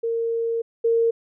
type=tone pair in turn; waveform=sine; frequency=460 / 460 Hz; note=A#4 / A#4; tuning=-23 / -23 cents; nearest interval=unison; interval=0 cents; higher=neither; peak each=-21 / -16 dBFS; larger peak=second; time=0.03-0.62 / 0.84-1.11 s; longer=first; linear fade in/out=10 ms; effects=none